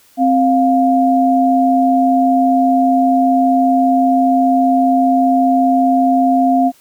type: tone pair together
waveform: sine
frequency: 262.8 / 702.3 Hz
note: C4 / F5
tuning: +8 / +10 cents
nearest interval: octave + perfect fourth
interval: 1702 cents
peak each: -12 dBFS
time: 0.17-6.72 s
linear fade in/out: 50 ms
effects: white hiss -50 dBFS RMS until 6.8 s